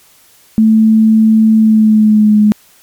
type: tone with pitch glide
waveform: sine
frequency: 220 to 210.7 Hz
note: A3 to G#3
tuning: 0 to +25 cents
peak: -4 dBFS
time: 0.58-2.52 s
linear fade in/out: 0 ms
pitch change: -75 cents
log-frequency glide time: 1.57-2.4 s
effects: white hiss -46 dBFS RMS until 2.82 s + MP3 96 kbps